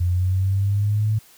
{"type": "linear sweep", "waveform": "sine", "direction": "up", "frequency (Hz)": [87.31, 109.3], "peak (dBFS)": -17, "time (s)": [0, 1.19], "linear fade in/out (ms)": 10, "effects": ["white hiss -51 dBFS RMS until 1.37 s"]}